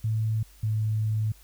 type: tone pair in turn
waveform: sine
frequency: 110 / 108.55 Hz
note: A2 / A2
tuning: 0 / -23 cents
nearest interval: unison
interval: 23 cents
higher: first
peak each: -23 dBFS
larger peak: neither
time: 0.04-0.43 / 0.63-1.32 s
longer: second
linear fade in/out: 5 ms
effects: added 50 Hz sine -52 dBFS peak until 1.43 s + white hiss -57 dBFS RMS until 1.43 s